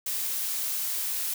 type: noise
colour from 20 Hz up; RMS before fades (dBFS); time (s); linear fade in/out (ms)
blue; -30; 0.06-1.34; 5
effects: none